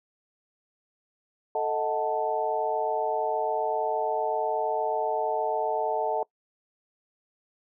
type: harmonic tone with a mistuned harmonic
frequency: 146.83 Hz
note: D3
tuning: in tune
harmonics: 3 / 4 / 5 / 6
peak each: -30 / -30 / -30 / -30 dBFS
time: 1.55-6.23 s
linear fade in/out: 2 ms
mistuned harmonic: 4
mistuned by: +110 cents
effects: noise-tail reverb RT60 0.1 s tail -23 dB re dry